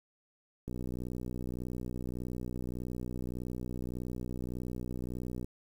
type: click train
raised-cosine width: 3 ms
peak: -26 dBFS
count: 295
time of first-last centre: 0.68-5.445 s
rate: 61.7 Hz
effects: 9-bit